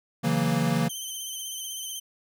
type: chord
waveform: square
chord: F# dominant seventh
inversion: second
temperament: equal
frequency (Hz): 138.59 / 164.81 / 185 / 233.1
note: C#3 / E3 / F#3 / A#3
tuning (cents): 0 / 0 / 0 / 0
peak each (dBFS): -30 / -27 / -31 / -28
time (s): 0.23-0.89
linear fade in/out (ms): 20
type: tone with vibrato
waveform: 15% pulse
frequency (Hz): 3100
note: G7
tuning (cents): -20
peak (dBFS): -26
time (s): 0.89-2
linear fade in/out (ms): 10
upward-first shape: sine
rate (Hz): 16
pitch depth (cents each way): 38
effects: none